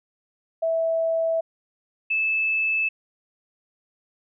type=tone pair in turn; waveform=sine; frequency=655 / 2620 Hz; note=E5 / E7; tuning=-11 / -11 cents; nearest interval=2 octaves; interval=2400 cents; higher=second; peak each=-20 / -20 dBFS; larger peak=neither; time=0.62-1.41 / 2.1-2.89 s; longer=neither; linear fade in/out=10 ms; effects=none